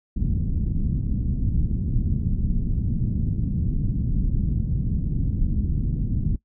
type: low-pass noise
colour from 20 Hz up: pink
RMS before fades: -23 dBFS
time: 0.16-6.36 s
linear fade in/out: 5 ms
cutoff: 220 Hz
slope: 24 dB/octave
effects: noise-tail reverb RT60 0.1 s tail -20 dB re dry